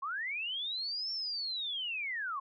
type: linear two-way sweep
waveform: sine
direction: up then down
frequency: 1040 to 5460 to 1040 Hz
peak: -34 dBFS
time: 0.02-2.4 s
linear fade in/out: 10 ms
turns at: 1.12 s
effects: none